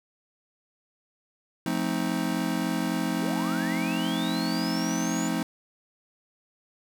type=chord; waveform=square; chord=F dominant seventh; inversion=none; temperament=just; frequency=174.61 / 218.3 / 261.9 / 314.3 Hz; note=F3 / A3 / C4 / Eb4; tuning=0 / -13 / +2 / +18 cents; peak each=-32 dBFS; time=1.66-5.43 s; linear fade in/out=2 ms
type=linear sweep; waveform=sine; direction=up; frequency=232.8 to 7070 Hz; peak=-35 dBFS; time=3.18-5.29 s; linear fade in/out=20 ms
effects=none